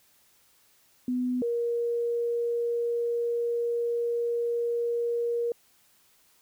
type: tone pair in turn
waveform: sine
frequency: 250 / 471.9 Hz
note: B3 / A#4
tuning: +21 / +21 cents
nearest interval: major seventh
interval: 1100 cents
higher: second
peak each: -25 dBFS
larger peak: neither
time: 1.08-1.42 / 1.42-5.52 s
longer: second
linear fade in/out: 2 ms
effects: white hiss -63 dBFS RMS until 6.41 s